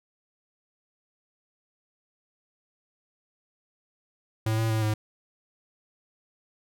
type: tone with pitch steps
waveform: square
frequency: 110.3 / 112.2 / 110.3 / 107.6 Hz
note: A2 / A2 / A2 / A2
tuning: +5 / +34 / +5 / -38 cents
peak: -24 dBFS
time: 4.46-4.94 s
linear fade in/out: 5 ms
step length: 120 ms
effects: none